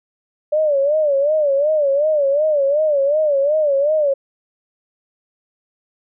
sine tone with vibrato, 585 Hz, D5, 7 cents flat, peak -13 dBFS, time 0.52-4.14 s, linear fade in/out 10 ms, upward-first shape sine, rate 2.7 Hz, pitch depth 120 cents each way, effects none

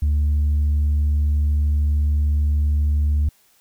sine tone with tanh clipping, 73.9 Hz, D2, 11 cents sharp, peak -16 dBFS, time 0.02-3.29 s, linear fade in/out 5 ms, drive 1 dB, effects white hiss -58 dBFS RMS until 3.6 s

